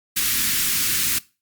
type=band-stop noise; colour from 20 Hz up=white; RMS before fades=-21 dBFS; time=0.16-1.19 s; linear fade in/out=10 ms; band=310 to 1400 Hz; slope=24 dB/octave; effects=noise-tail reverb RT60 0.3 s tail -21 dB re dry + Opus 48 kbps